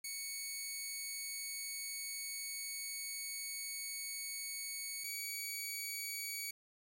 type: tone pair in turn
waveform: 10% pulse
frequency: 2224 / 2260 Hz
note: C#7 / C#7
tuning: +5 / +33 cents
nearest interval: unison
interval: 28 cents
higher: second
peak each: -32 / -31 dBFS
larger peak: second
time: 0.04-5.04 / 5.04-6.51 s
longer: first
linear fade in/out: 5 ms
effects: 10-bit